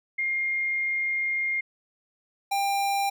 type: tone pair in turn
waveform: sine / square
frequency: 2123 / 795.2 Hz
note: C7 / G5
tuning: +25 / +25 cents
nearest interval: octave + perfect fourth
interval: 1700 cents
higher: first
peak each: -24 dBFS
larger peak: neither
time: 0.18-1.61 / 2.51-3.1 s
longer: first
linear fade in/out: 10 ms
effects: none